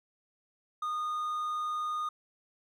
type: tone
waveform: triangle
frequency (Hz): 1228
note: D#6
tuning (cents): -23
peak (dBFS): -29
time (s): 0.82-2.09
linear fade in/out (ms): 5
effects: none